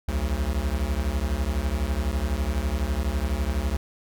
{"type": "beating tone pair", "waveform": "square", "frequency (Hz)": [62.2, 74.2], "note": ["B1", "D2"], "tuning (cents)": [13, 18], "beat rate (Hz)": 12, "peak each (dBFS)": [-27, -27], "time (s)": [0.08, 3.77], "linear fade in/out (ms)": 5, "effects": []}